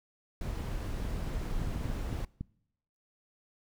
brown noise, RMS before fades -35 dBFS, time 0.41-2.25 s, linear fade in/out 2 ms
clicks, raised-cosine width 5 ms, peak -24 dBFS, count 9, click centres 1.052 / 1.617 / 1.673 / 1.761 / 1.812 / 1.856 / 1.901 / 2.128 / 2.41 s
effects noise-tail reverb RT60 0.8 s tail -24 dB re dry

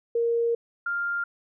sine tone pair in turn, 466.7 / 1398.5 Hz, A#4 / F6, +2 / +2 cents, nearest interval octave + perfect fifth, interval 1900 cents, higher second, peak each -21 / -25 dBFS, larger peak first, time 0.15-0.55 / 0.86-1.24 s, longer first, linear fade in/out 5 ms, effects none

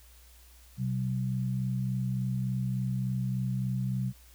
sine tone pair together, 127.34 / 190.8 Hz, C3 / G3, -47 / -47 cents, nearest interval perfect fifth, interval 700 cents, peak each -29 / -33 dBFS, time 0.77-4.13 s, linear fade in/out 50 ms, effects added 60 Hz sine -54 dBFS peak until 4.34 s + white hiss -59 dBFS RMS until 4.34 s

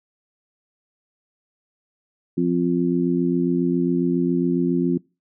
harmonic tone, 87.31 Hz, F2, in tune, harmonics 2 / 3 / 4, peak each -22 / -21 / -23 dBFS, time 2.37-4.98 s, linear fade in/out 10 ms, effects noise-tail reverb RT60 0.3 s tail -25 dB re dry

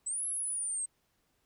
sine linear two-way sweep, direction up then down, 7750 to 11080 to 8230 Hz, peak -32 dBFS, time 0.06-0.86 s, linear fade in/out 10 ms, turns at 0.26 s, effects pink hiss -75 dBFS RMS until 1.45 s

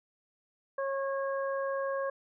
harmonic tone, 546 Hz, C#5, 26 cents flat, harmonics 1 / 2 / 3, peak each -31 / -37 / -41 dBFS, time 0.78-2.1 s, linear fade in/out 5 ms, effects none

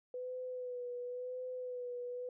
sine tone with vibrato, 497.8 Hz, B4, 14 cents sharp, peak -39 dBFS, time 0.14-2.29 s, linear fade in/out 2 ms, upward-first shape sine, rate 0.95 Hz, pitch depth 32 cents each way, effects none

